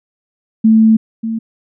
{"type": "tone pair in turn", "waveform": "sine", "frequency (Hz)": [221.1, 224.8], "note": ["A3", "A3"], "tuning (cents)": [9, 37], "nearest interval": "unison", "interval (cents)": 28, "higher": "second", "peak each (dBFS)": [-5, -16], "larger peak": "first", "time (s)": [[0.64, 0.97], [1.23, 1.39]], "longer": "first", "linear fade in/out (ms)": 10, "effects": []}